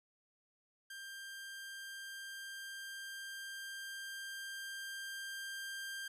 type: tone with level ramp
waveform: sawtooth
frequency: 1588 Hz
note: G6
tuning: 22 cents sharp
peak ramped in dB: -43 to -38 dBFS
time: 0.9-6.08 s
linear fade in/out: 5 ms
effects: resampled to 32000 Hz